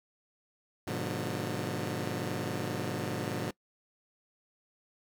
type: chord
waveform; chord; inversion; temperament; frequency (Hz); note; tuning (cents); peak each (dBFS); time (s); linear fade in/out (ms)
15% pulse; G# diminished seventh; none; just; 103.83 / 124.59 / 149.51 / 179.41; G#2 / B2 / D3 / F3; 0 / +16 / +31 / +47; -32; 0.87-3.51; 5
effects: noise-tail reverb RT60 0.1 s tail -23 dB re dry